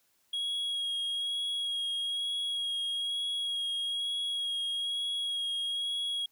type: tone with vibrato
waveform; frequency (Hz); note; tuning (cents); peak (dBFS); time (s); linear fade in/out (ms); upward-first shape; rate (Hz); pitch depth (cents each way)
triangle; 3300; G#7; -12; -29; 0.33-6.26; 5; sine; 1.1; 16
effects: white hiss -71 dBFS RMS until 6.31 s